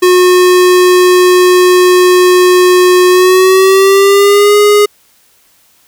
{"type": "tone with pitch glide", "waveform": "square", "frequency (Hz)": [362.6, 414.1], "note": ["F#4", "G#4"], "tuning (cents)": [-35, -5], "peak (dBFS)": -4, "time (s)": [0.02, 4.86], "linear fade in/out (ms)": 10, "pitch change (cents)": 230, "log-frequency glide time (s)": [3.09, 4.56], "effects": ["white hiss -49 dBFS RMS until 5.87 s"]}